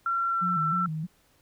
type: tone with pitch glide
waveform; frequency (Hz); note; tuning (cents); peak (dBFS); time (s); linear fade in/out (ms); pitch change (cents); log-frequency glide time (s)
sine; 1364 to 1339; F6 to E6; -41 to +27; -24; 0.06-0.86; 2; -32; 0.28-0.5
type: tone with vibrato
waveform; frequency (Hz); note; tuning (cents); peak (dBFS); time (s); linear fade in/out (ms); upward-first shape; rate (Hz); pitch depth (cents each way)
sine; 167.3; E3; +26; -29; 0.41-1.07; 20; square; 3.2; 110
effects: pink hiss -64 dBFS RMS until 1.41 s